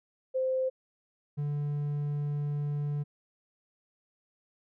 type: tone pair in turn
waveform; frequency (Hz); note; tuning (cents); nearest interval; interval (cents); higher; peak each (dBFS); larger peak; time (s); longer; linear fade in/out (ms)
sine / triangle; 520 / 145.92; C5 / D3; -11 / -11; octave + minor seventh; 2200; first; -26 / -27; first; 0.34-0.7 / 1.37-3.04; second; 20
effects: none